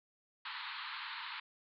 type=band-pass noise; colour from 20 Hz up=pink; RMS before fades=-44 dBFS; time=0.45-1.4 s; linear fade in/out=5 ms; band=890 to 4400 Hz; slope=96 dB/octave; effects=none